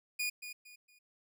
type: tone with echo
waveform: sawtooth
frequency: 2450 Hz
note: D#7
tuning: 27 cents flat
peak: -29 dBFS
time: 0.19-0.3 s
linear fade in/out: 10 ms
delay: 230 ms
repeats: 3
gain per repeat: -10 dB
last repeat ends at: 0.99 s
effects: none